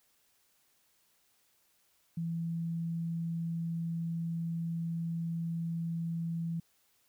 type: tone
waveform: sine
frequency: 166.6 Hz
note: E3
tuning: 19 cents sharp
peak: -32 dBFS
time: 2.17-6.6 s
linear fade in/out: 5 ms
effects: white hiss -71 dBFS RMS until 7.08 s